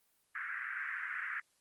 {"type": "band-pass noise", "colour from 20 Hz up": "pink", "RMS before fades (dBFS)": -40, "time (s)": [0.35, 1.4], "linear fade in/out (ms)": 2, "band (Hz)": [1400, 2000], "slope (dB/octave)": 48, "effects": ["white hiss -74 dBFS RMS until 1.6 s", "Opus 32 kbps"]}